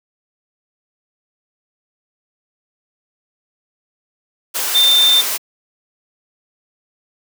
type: tone in noise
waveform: sine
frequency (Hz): 3586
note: A7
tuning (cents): +32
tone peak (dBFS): -9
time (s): 4.74-5.22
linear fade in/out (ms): 20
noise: white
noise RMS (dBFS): -20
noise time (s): 4.54-5.38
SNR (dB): +8
effects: high-pass 400 Hz 12 dB/octave